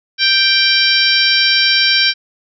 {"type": "harmonic tone", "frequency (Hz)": 784, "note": "G5", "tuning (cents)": 0, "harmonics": [2, 3, 4, 5, 6, 7], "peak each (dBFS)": [-17, -17, -17, -17, -17, -17], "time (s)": [0.18, 2.14], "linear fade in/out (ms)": 50, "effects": []}